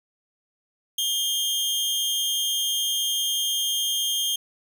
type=tone with amplitude modulation; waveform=sawtooth; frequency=3207 Hz; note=G7; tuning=39 cents sharp; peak=-17 dBFS; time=0.98-4.36 s; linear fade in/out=5 ms; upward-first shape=sine; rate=290 Hz; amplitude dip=55%; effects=none

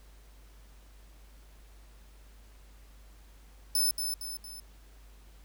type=tone with echo; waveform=15% pulse; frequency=5270 Hz; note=E8; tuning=1 cent flat; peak=-19 dBFS; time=3.75-3.91 s; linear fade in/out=2 ms; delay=230 ms; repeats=3; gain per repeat=-6 dB; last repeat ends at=4.6 s; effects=added 50 Hz sine -52 dBFS peak until 5.44 s + pink hiss -62 dBFS RMS until 5.44 s

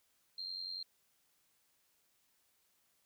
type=tone with amplitude modulation; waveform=sine; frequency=4186 Hz; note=C8; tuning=in tune; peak=-37 dBFS; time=0.38-0.83 s; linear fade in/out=5 ms; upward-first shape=sine; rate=90.6 Hz; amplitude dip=70%; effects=white hiss -75 dBFS RMS until 3.05 s

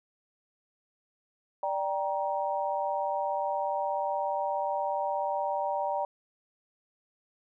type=chord; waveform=sine; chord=G minor; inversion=second; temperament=just; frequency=588 / 784 / 940.8 Hz; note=D5 / G5 / Bb5; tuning=+2 / 0 / +16 cents; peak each=-32 dBFS; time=1.63-6.05 s; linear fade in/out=2 ms; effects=none

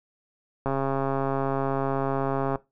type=click train; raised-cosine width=1 ms; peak=-13 dBFS; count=259; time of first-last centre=0.66-2.557 s; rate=136 Hz; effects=noise-tail reverb RT60 0.2 s tail -18 dB re dry

